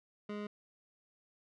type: tone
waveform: 25% pulse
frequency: 207.7 Hz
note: G#3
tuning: in tune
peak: -35 dBFS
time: 0.29-0.47 s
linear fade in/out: 5 ms
effects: low-pass 3000 Hz 12 dB/octave